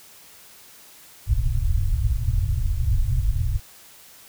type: low-pass noise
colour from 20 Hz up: pink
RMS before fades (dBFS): -21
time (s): 1.26-3.6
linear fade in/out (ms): 50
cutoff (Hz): 130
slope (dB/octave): 96
effects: white hiss -48 dBFS RMS until 4.28 s